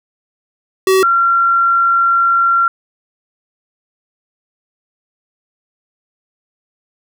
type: tone pair in turn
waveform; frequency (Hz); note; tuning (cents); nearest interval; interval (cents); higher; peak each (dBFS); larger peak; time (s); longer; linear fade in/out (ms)
square / sine; 380 / 1371.1; F#4 / F6; +46 / -32; octave + minor seventh; 2222; second; -9; neither; 0.87-1.03 / 1.03-2.68; second; 2
effects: none